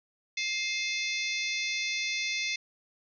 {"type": "harmonic tone with a mistuned harmonic", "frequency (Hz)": 702, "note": "F5", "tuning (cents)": 9, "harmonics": [3, 4, 5, 6, 7, 8, 9], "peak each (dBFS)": [-33, -35, -37, -39, -40, -41, -42], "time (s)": [0.37, 2.56], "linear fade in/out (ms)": 5, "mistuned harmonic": 4, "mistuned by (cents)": -140, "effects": []}